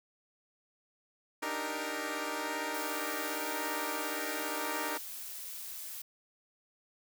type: chord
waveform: 10% pulse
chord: Eb major seventh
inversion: third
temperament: equal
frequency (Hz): 293.7 / 311.1 / 392 / 466.2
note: D4 / Eb4 / G4 / Bb4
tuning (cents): 0 / 0 / 0 / 0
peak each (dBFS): -32 / -31 / -34 / -31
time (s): 1.42-4.98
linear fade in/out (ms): 10
type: noise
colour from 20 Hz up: blue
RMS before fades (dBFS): -43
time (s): 2.74-6.02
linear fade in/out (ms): 5
effects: none